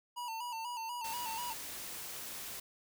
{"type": "tone with vibrato", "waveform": "square", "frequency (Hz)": 934, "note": "A#5", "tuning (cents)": 3, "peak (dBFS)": -39, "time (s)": [0.16, 1.54], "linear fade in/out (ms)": 20, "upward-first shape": "square", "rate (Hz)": 4.1, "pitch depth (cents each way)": 64}
{"type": "noise", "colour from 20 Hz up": "white", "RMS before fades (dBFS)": -44, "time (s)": [1.04, 2.6], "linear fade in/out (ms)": 5}
{"effects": []}